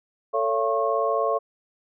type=tone cluster; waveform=sine; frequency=445.4 / 561 / 680 / 1088 Hz; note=A4 / C#5 / F5 / C#6; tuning=+21 / +21 / -46 / -33 cents; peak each=-26 dBFS; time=0.33-1.39 s; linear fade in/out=20 ms; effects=none